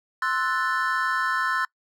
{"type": "chord", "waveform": "triangle", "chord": "F# half-diminished seventh", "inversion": "second", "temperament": "equal", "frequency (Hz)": [1046.5, 1318.5, 1480, 1760], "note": ["C6", "E6", "F#6", "A6"], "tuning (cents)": [0, 0, 0, 0], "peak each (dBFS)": -26, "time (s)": [0.22, 1.65], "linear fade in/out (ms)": 2, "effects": ["noise-tail reverb RT60 0.1 s tail -25 dB re dry"]}